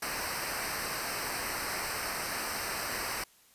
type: noise with comb filter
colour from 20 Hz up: pink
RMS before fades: -35 dBFS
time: 0.02-3.24 s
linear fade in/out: 5 ms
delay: 0.29 ms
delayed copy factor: -0.8
effects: white hiss -62 dBFS RMS until 3.54 s + resampled to 32000 Hz